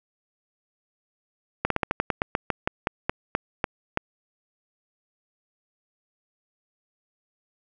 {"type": "slowing click train", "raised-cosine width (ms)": 0.5, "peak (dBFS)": -7, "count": 16, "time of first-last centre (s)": [1.65, 3.974], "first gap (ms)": 53, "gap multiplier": 1.14, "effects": []}